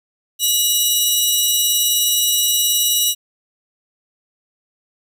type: tone pair together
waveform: 15% pulse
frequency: 2911 / 3875 Hz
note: F#7 / B7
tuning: -29 / -34 cents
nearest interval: perfect fourth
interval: 495 cents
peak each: -10 dBFS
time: 0.39-3.15 s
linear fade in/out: 50 ms
effects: none